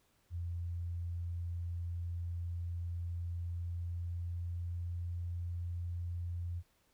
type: tone with pitch glide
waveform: sine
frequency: 86.1 to 86.8 Hz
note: F2 to F2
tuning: -24 to -10 cents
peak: -36 dBFS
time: 0.3-6.63 s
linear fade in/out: 50 ms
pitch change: +14 cents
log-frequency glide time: 3.26-5.08 s
effects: pink hiss -73 dBFS RMS until 6.93 s